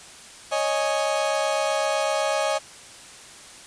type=chord; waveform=35% pulse; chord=C# suspended second; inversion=none; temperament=equal; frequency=554.4 / 622.3 / 830.6 Hz; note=C#5 / D#5 / G#5; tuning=0 / 0 / 0 cents; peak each=-25 / -23 / -26 dBFS; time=0.51-2.59 s; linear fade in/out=20 ms; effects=white hiss -44 dBFS RMS until 3.66 s + resampled to 22050 Hz